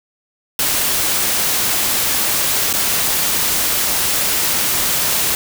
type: noise with dropouts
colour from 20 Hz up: white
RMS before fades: -17 dBFS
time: 0.59-5.35 s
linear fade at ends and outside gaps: 1 ms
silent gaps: 2.729-2.737 s
effects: none